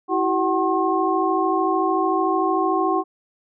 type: tone cluster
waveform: sine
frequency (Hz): 327.2 / 380.6 / 752 / 1074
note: E4 / F#4 / F#5 / C6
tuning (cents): -13 / +49 / +28 / +45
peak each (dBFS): -23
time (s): 0.08-3.04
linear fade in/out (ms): 50
effects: none

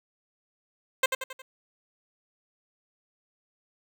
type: tone with echo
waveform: 10% pulse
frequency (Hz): 523.3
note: C5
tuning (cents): 0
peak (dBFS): -11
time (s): 1.03-1.06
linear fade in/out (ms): 5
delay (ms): 90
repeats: 4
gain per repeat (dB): -6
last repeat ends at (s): 1.42
effects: none

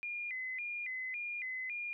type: tone with vibrato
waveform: sine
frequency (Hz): 2217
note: C#7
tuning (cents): 0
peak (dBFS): -37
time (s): 0.03-1.93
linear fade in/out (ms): 0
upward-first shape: square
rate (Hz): 1.8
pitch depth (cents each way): 150
effects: none

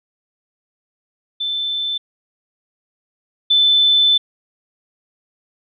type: tone pair in turn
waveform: sine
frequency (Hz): 3532 / 3520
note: A7 / A7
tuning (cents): +6 / 0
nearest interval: unison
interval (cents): 6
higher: first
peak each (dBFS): -19 / -10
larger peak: second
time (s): 1.4-1.98 / 3.5-4.18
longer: second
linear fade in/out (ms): 10
effects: none

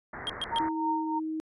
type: low-pass noise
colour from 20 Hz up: white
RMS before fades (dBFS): -40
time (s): 0.13-0.69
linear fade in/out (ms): 5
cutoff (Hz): 2000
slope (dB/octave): 96
type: tone bursts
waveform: triangle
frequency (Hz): 3227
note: G7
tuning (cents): +50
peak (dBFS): -27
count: 3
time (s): 0.27-0.585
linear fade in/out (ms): 0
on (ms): 25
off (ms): 120
type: tone with tremolo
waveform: sine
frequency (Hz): 922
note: A#5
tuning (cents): -19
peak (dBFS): -25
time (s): 0.51-1.2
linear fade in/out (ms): 20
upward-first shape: triangle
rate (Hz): 3.2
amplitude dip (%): 75
type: tone with pitch glide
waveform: sine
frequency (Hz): 319.9 to 315.5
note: D#4 to D#4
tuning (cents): +48 to +24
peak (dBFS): -30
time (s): 0.6-1.4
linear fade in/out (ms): 0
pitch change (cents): -24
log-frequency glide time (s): 0.82-1.25
effects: resampled to 24000 Hz

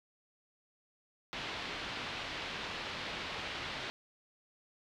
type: low-pass noise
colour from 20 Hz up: white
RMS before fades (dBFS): -41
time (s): 1.33-3.9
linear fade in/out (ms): 0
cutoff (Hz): 3800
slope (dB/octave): 24
effects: none

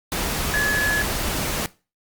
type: tone in noise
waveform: sine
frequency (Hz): 1700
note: G#6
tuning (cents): +40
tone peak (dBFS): -19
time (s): 0.54-1.02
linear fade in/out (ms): 0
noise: pink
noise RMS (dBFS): -25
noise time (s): 0.12-1.66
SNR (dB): +3
effects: noise-tail reverb RT60 0.3 s tail -19 dB re dry + Opus 48 kbps

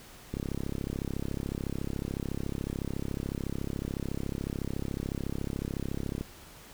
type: click train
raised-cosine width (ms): 3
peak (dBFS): -20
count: 200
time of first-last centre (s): 0.34-6.21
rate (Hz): 33.9
effects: pink hiss -51 dBFS RMS until 6.73 s

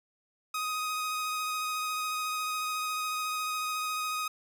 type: tone with vibrato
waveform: sawtooth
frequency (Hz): 1252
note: D#6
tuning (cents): +10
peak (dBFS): -27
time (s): 0.54-4.28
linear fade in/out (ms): 5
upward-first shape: sine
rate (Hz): 14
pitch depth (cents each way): 13
effects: none

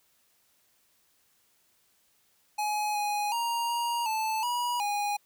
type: tone with pitch steps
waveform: square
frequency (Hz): 841 / 830 / 937 / 944 / 876 / 968 / 822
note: G#5 / G#5 / A#5 / A#5 / A5 / B5 / G#5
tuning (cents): +22 / -1 / +9 / +22 / -8 / -35 / -18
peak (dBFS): -28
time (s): 2.58-5.17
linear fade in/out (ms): 10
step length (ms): 370
effects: white hiss -68 dBFS RMS until 5.25 s

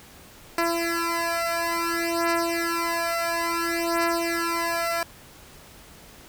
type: beating tone pair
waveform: 10% pulse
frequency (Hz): 336.8 / 337.38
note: E4 / E4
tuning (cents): +37 / +40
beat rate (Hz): 0.58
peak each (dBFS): -18 / -18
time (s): 0.58-5.03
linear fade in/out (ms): 2
effects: pink hiss -48 dBFS RMS until 6.28 s

